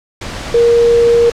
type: tone in noise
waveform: sine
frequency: 470 Hz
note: A#4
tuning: 14 cents sharp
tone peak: -6 dBFS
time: 0.54-1.3 s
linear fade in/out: 5 ms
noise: pink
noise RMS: -24 dBFS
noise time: 0.21-1.32 s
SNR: +15 dB
effects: low-pass 6000 Hz 12 dB/octave